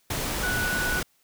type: tone in noise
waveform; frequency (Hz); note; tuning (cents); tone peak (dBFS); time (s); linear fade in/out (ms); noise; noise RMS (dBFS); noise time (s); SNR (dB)
sine; 1476; F#6; -5; -26; 0.43-1; 5; pink; -29; 0.1-1.03; 0
effects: white hiss -66 dBFS RMS until 1.23 s